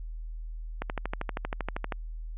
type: click train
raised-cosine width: 0.5 ms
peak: -16 dBFS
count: 15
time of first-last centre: 0.82-1.922 s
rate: 12.7 Hz
effects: added 40 Hz sine -35 dBFS peak until 2.37 s + resampled to 8000 Hz